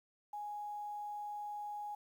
sine tone with quantisation, 830.6 Hz, G#5, in tune, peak -40 dBFS, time 0.33-1.95 s, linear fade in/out 5 ms, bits 11, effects none

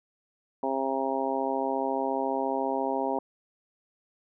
harmonic tone, 134.3 Hz, C3, 46 cents sharp, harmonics 2 / 3 / 4 / 5 / 6 / 7, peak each -33 / -33 / -33 / -33 / -33 / -33 dBFS, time 0.63-3.19 s, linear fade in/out 2 ms, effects none

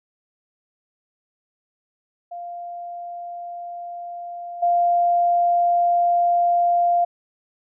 sine tone with level steps, 697 Hz, F5, 4 cents flat, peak -30 / -15 dBFS, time 2.31-7.05 s, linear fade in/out 10 ms, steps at 4.62 s, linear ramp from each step 10 ms, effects none

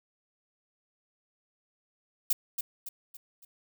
violet noise with echo, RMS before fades -25 dBFS, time 2.3-2.33 s, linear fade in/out 5 ms, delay 280 ms, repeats 4, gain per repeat -7 dB, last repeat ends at 3.45 s, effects none

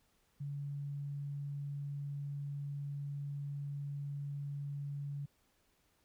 sine tone, 142.4 Hz, C#3, 47 cents sharp, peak -38 dBFS, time 0.4-5.26 s, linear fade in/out 10 ms, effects pink hiss -74 dBFS RMS until 6.04 s

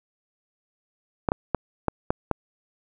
clicks, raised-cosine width 1 ms, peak -7 dBFS, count 6, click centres 1.288 / 1.319 / 1.547 / 1.883 / 2.105 / 2.313 s, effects none

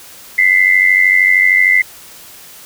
sine tone pair together, 1999.9 / 2093 Hz, B6 / C7, +21 / 0 cents, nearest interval minor second, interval 79 cents, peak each -10 dBFS, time 0.38-1.82 s, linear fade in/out 5 ms, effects white hiss -37 dBFS RMS until 2.65 s

